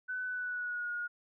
sine tone with pitch glide, 1504 to 1437.7 Hz, F#6 to F6, +28 to +50 cents, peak -34 dBFS, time 0.08-1.08 s, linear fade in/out 20 ms, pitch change -78 cents, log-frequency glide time 0.25-0.92 s, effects none

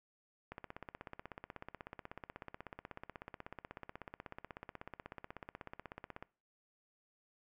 click train, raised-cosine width 0.5 ms, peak -30 dBFS, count 94, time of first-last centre 0.52-6.226 s, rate 16.3 Hz, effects noise-tail reverb RT60 0.4 s tail -23 dB re dry

